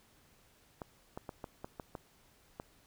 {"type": "clicks", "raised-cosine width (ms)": 1, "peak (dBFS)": -27, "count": 8, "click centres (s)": [0.818, 1.175, 1.292, 1.442, 1.645, 1.798, 1.952, 2.599], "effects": ["pink hiss -66 dBFS RMS until 2.86 s"]}